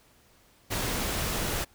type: noise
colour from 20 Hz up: pink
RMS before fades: -30 dBFS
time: 0.7-1.65 s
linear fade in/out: 20 ms
effects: pink hiss -61 dBFS RMS until 1.74 s